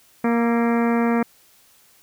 harmonic tone with a mistuned harmonic, 234.1 Hz, A#3, 8 cents sharp, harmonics 1 / 2 / 3 / 4 / 5 / 6 / 7 / 8 / 9 / 10, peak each -18 / -24 / -28 / -30 / -32 / -34 / -35 / -36 / -37 / -38 dBFS, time 0.24-1.23 s, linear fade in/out 5 ms, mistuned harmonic 6, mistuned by -53 cents, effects white hiss -55 dBFS RMS until 2.02 s

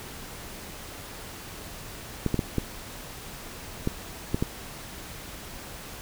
clicks, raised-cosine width 3 ms, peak -11 dBFS, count 7, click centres 2.263 / 2.343 / 2.392 / 2.583 / 3.874 / 4.345 / 4.425 s, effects pink hiss -41 dBFS RMS until 6.01 s

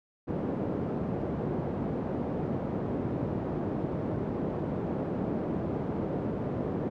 pink band-pass noise, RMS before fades -32 dBFS, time 0.27-6.9 s, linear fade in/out 20 ms, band 140 to 490 Hz, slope 12 dB/octave, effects none

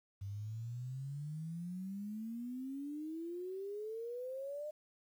sine exponential sweep, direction up, 96.9 to 611 Hz, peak -40 dBFS, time 0.21-4.71 s, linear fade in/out 10 ms, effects 11-bit

